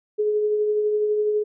sine tone with tremolo, 422.1 Hz, G#4, 28 cents sharp, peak -17 dBFS, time 0.18-1.44 s, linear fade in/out 20 ms, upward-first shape triangle, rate 12 Hz, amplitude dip 35%, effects none

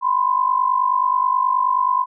sine tone pair together, 997.1 / 1046.5 Hz, B5 / C6, +16 / 0 cents, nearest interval minor second, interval 84 cents, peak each -18 dBFS, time 0.01-2.06 s, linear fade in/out 50 ms, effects none

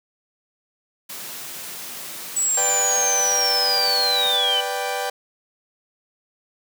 white high-pass noise, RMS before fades -34 dBFS, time 1.09-4.37 s, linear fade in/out 10 ms, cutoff 120 Hz, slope 24 dB/octave
sine linear sweep, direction down, 7902 to 2960 Hz, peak -18 dBFS, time 2.36-4.61 s, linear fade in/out 10 ms
sawtooth chord, G major, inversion first, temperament equal, 493.9 / 587.3 / 784 Hz, B4 / D5 / G5, 0 / 0 / 0 cents, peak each -25 / -26 / -22 dBFS, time 2.57-5.1 s, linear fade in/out 5 ms
effects none

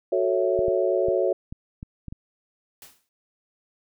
sine chord, F# minor seventh, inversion none, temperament equal, 370 / 440 / 554.4 / 659.3 Hz, F#4 / A4 / C#5 / E5, 0 / 0 / 0 / 0 cents, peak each -24 / -27 / -24 / -27 dBFS, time 0.12-1.33 s, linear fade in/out 5 ms
clicks, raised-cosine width 5 ms, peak -23 dBFS, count 7, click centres 0.591 / 0.683 / 1.085 / 1.525 / 1.829 / 2.083 / 2.125 s
white noise with exponential decay, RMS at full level -42 dBFS, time 2.82-3.09 s, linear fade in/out 1 ms, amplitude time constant 58 ms
effects none

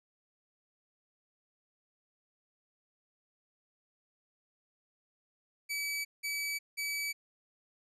sawtooth tone bursts, 2291 Hz, D7, 44 cents flat, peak -30 dBFS, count 3, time 5.69-7.13 s, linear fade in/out 20 ms, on 360 ms, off 180 ms, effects resampled to 32000 Hz

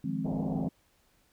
sine chord, F minor seventh, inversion third, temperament equal, 155.56 / 174.61 / 207.7 / 261.6 Hz, Eb3 / F3 / Ab3 / C4, 0 / 0 / 0 / 0 cents, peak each -36 / -36 / -35 / -34 dBFS, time 0.04-0.69 s, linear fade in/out 5 ms
white low-pass noise, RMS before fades -39 dBFS, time 0.24-0.69 s, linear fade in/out 20 ms, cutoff 790 Hz, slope 48 dB/octave
effects pink hiss -68 dBFS RMS until 1.32 s

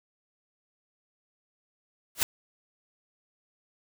white noise with exponential growth, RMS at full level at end -18 dBFS, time 2.15-2.23 s, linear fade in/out 1 ms, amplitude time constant 16 ms, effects none

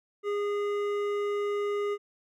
sine tone with hard clipping, 410 Hz, G#4, 22 cents flat, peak -29 dBFS, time 0.23-1.98 s, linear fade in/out 50 ms, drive 11 dB, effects none

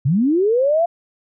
sine linear sweep, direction up, 119.7 to 698.5 Hz, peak -13 dBFS, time 0.05-0.86 s, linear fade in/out 10 ms, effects none

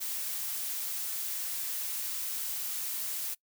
blue noise, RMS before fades -35 dBFS, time 0-3.35 s, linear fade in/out 20 ms, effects noise-tail reverb RT60 0.1 s tail -23 dB re dry

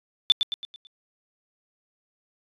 sine tone with echo, 3520 Hz, A7, in tune, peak -12 dBFS, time 0.3-0.32 s, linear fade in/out 0 ms, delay 110 ms, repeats 5, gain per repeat -7 dB, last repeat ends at 0.87 s, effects resampled to 24000 Hz

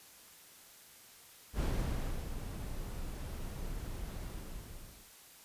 brown noise with ADSR envelope, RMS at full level -31 dBFS, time 1.53-5.12 s, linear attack 73 ms, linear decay 660 ms, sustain -10 dB, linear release 890 ms, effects white hiss -57 dBFS RMS until 5.44 s + resampled to 32000 Hz

